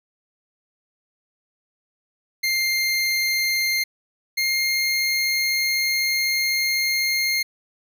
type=tone pair in turn; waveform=25% pulse; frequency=2106 / 2124 Hz; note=C7 / C7; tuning=+11 / +25 cents; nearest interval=unison; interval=14 cents; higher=second; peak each=-16 dBFS; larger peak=neither; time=2.43-3.84 / 4.37-7.43 s; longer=second; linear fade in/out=10 ms; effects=none